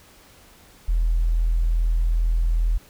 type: tone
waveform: sine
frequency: 41.2 Hz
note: E1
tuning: in tune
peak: -16 dBFS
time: 0.88-2.78 s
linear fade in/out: 10 ms
effects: tanh soft clip ceiling -13 dBFS + pink hiss -51 dBFS RMS until 2.89 s